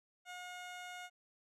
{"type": "tone", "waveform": "15% pulse", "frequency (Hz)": 720, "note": "F#5", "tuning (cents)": -47, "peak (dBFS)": -39, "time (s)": [0.25, 1.1], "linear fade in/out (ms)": 50, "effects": ["low-pass 9000 Hz 12 dB/octave"]}